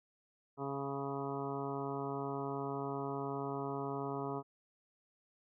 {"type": "harmonic tone with a mistuned harmonic", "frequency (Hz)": 138.59, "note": "C#3", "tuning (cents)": 0, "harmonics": [1, 2, 3, 4, 5, 6, 7, 8, 9], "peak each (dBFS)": [-44, -43, -41, -52, -45, -49, -46, -50, -48], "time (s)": [0.57, 4.43], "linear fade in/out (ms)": 50, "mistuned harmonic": 7, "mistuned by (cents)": 15, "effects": []}